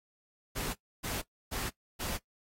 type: noise bursts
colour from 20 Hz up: pink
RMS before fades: -36 dBFS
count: 4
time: 0.55-2.18 s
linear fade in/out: 20 ms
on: 190 ms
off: 290 ms
effects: noise-tail reverb RT60 0.1 s tail -19 dB re dry + AAC 48 kbps